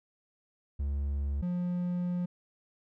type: tone pair in turn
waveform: triangle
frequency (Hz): 70.6 / 177.48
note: C#2 / F3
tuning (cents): +32 / +28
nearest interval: octave + major third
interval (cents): 1596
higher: second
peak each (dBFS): -27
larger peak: neither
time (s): 0.79-1.42 / 1.42-2.26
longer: second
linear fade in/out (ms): 10
effects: none